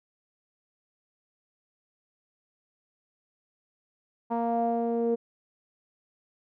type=tone with low-pass filter sweep; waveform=sawtooth; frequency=233.1 Hz; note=A#3; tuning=in tune; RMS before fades=-27 dBFS; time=4.3-5.16 s; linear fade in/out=20 ms; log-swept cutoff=870 to 490 Hz; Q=5.5; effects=none